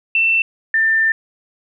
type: tone pair in turn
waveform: sine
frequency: 2681 / 1789.4 Hz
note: E7 / A6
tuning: +29 / +29 cents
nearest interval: perfect fifth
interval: 700 cents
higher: first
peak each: -12 dBFS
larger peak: neither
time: 0.15-0.42 / 0.74-1.12 s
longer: second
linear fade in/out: 2 ms
effects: none